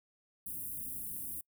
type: band-stop noise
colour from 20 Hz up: white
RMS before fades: -41 dBFS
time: 0.46-1.41 s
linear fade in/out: 5 ms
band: 310 to 9300 Hz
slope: 48 dB/octave
effects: noise-tail reverb RT60 0.1 s tail -26 dB re dry